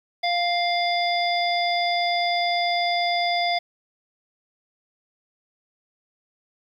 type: harmonic tone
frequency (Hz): 699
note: F5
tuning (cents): +1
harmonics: 1 / 3 / 5 / 7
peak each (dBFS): -22 / -27 / -29 / -30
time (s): 0.23-3.59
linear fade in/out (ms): 10
effects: 9-bit